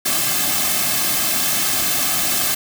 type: noise with comb filter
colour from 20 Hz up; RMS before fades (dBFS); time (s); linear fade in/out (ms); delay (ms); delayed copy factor
white; -19; 0.05-2.55; 10; 2.1; -0.7
effects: none